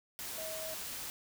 sine tone in noise, 636 Hz, D#5, 38 cents sharp, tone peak -42 dBFS, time 0.38-0.74 s, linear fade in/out 0 ms, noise white, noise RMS -42 dBFS, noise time 0.19-1.1 s, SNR -3 dB, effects none

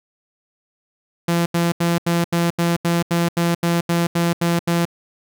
sawtooth tone bursts, 170.5 Hz, F3, 41 cents flat, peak -12 dBFS, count 14, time 1.28-4.853 s, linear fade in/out 5 ms, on 180 ms, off 81 ms, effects none

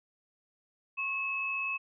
sine tone pair together, 1088 / 2588 Hz, C#6 / E7, -33 / -32 cents, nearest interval octave + minor third, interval 1501 cents, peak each -39 / -31 dBFS, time 0.97-1.78 s, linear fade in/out 20 ms, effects none

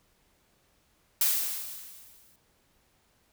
blue noise with exponential decay, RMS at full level -23 dBFS, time 1.21-2.36 s, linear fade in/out 2 ms, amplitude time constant 250 ms, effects pink hiss -68 dBFS RMS until 3.32 s

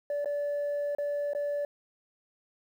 sine tone with dropouts, 579 Hz, D5, 25 cents flat, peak -26 dBFS, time 0.1-1.65 s, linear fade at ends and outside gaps 2 ms, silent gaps 0.246-0.257 / 0.95-0.984 / 1.334-1.349 s, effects tanh soft clip ceiling -27 dBFS + 10-bit

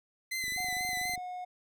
sawtooth tone with vibrato, 2034 Hz, C7, 50 cents flat, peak -29 dBFS, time 0.31-1.16 s, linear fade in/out 10 ms, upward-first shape sine, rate 4.1 Hz, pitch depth 33 cents each way
click train, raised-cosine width 3 ms, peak -37 dBFS, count 19, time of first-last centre 0.44-1.178 s, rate 24.4 Hz
triangle tone with pitch glide, 734 to 725.6 Hz, F#5 to F#5, -14 to -34 cents, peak -35 dBFS, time 0.57-1.45 s, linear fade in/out 10 ms, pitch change -20 cents, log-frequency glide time 0.91-1.27 s
effects none

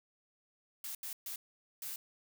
blue noise bursts at uneven times, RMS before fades -42 dBFS, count 4, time 0.84-0.95 / 1.03-1.13 / 1.26-1.36 / 1.82-1.96 s, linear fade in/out 2 ms, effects none

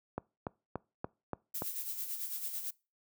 click train, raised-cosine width 1 ms, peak -21 dBFS, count 6, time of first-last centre 0.18-1.621 s, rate 3.47 Hz
violet noise with tremolo, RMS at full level -37 dBFS, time 1.54-2.71 s, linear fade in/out 10 ms, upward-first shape sine, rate 9 Hz, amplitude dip 55%
effects noise-tail reverb RT60 0.3 s tail -24 dB re dry + high-pass 80 Hz 12 dB/octave

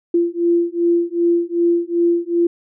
sine beating tone pair, 341.6 / 344.2 Hz, F4 / F4, -38 / -25 cents, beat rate 2.6 Hz, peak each -17 dBFS, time 0.14-2.47 s, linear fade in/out 5 ms, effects none

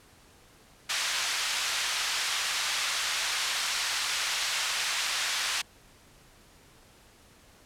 white band-pass noise, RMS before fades -30 dBFS, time 0.89-5.62 s, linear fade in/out 10 ms, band 1100 to 5100 Hz, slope 12 dB/octave, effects pink hiss -57 dBFS RMS until 7.65 s + low-pass 12000 Hz 12 dB/octave

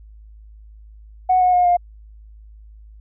sine tone with pitch steps, 739 / 728 / 717.1 / 706.4 Hz, F#5 / F#5 / F5 / F5, -2 / -28 / +46 / +20 cents, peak -11 dBFS, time 1.29-1.77 s, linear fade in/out 10 ms, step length 120 ms, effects tanh soft clip ceiling -7 dBFS + added 53 Hz sine -40 dBFS peak until 3 s

